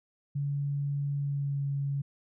sine tone with pitch glide, 142.1 to 140.06 Hz, C#3 to C#3, +43 to +18 cents, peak -28 dBFS, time 0.35-2.02 s, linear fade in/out 10 ms, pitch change -25 cents, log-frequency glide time 1.16-1.66 s, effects none

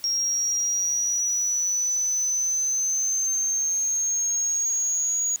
sine linear sweep, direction up, 5588 to 6750 Hz, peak -20 dBFS, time 0.04-5.36 s, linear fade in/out 0 ms, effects tanh soft clip ceiling -19 dBFS + white hiss -48 dBFS RMS until 5.4 s

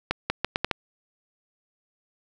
accelerating click train, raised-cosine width 0.3 ms, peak -7 dBFS, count 6, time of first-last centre 0.11-0.712 s, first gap 190 ms, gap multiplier 0.77, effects none

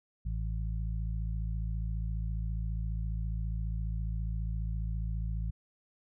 harmonic tone, 54.7 Hz, A1, 9 cents flat, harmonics 1 / 2 / 3, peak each -32 / -38 / -42 dBFS, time 0.25-5.51 s, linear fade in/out 10 ms, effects none

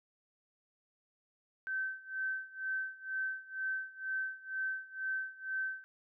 sine tone with tremolo, 1543 Hz, G6, 28 cents flat, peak -32 dBFS, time 1.67-5.84 s, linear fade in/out 0 ms, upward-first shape sine, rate 2.1 Hz, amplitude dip 90%, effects none

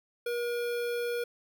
square tone with notch filter, 478.3 Hz, A#4, 44 cents sharp, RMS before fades -32 dBFS, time 0.26-1.24 s, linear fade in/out 5 ms, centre 6900 Hz, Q 1.4, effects none

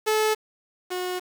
sawtooth tone pair in turn, 432.3 / 363.5 Hz, A4 / F#4, -31 / -31 cents, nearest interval minor third, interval 300 cents, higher first, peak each -16 / -23 dBFS, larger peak first, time 0.06-0.35 / 0.9-1.2 s, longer second, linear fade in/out 20 ms, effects 7-bit

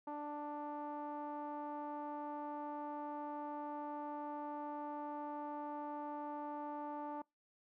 sawtooth tone with low-pass filter, 294.5 Hz, D4, 5 cents sharp, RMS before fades -44 dBFS, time 0.07-7.22 s, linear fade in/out 5 ms, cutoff 960 Hz, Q 4.8, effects noise-tail reverb RT60 0.2 s tail -25 dB re dry

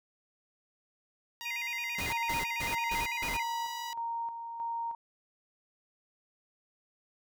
10% pulse tone with pitch glide, 942 to 974.1 Hz, A#5 to B5, +18 to -24 cents, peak -31 dBFS, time 1.41-3.93 s, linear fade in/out 0 ms, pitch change +58 cents, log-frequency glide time 2.66-3.43 s
sine tone with vibrato, 2259 Hz, C#7, 32 cents sharp, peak -34 dBFS, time 1.45-3.43 s, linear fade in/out 10 ms, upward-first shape square, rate 9 Hz, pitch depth 150 cents each way
pink noise bursts, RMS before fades -38 dBFS, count 5, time 1.98-3.37 s, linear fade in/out 5 ms, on 150 ms, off 160 ms
sine tone with tremolo, 928 Hz, A#5, 8 cents flat, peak -32 dBFS, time 2.1-4.95 s, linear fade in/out 2 ms, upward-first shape square, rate 1.6 Hz, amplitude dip 50%
effects none

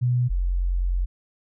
sine tone pair in turn, 123.47 / 44.7 Hz, B2 / F1, 0 / +41 cents, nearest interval octave + tritone, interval 1759 cents, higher first, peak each -18 / -20 dBFS, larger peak first, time 0.01-0.29 / 0.29-1.06 s, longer second, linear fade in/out 20 ms, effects none

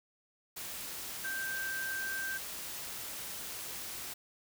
sine tone in noise, 1568 Hz, G6, in tune, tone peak -35 dBFS, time 1.24-2.38 s, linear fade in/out 10 ms, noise white, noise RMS -42 dBFS, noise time 0.56-4.14 s, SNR +4 dB, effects none

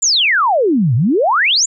sine exponential two-way sweep, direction down then up, 7480 to 108.5 to 7480 Hz, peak -10 dBFS, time 0.02-1.66 s, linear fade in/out 10 ms, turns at 0.95 s, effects none

